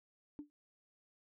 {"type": "tone with exponential decay", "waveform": "sine", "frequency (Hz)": 293.7, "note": "D4", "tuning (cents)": 0, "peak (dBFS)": -38, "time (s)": [0.39, 0.5], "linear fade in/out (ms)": 0, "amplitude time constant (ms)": 23, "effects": ["tanh soft clip ceiling -37 dBFS"]}